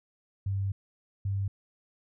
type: tone pair in turn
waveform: sine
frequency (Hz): 98 / 98.49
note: G2 / G2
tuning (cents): 0 / +9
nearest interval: unison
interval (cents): 9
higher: second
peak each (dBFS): -27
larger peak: neither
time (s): 0.46-0.72 / 1.25-1.48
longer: first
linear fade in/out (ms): 5
effects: none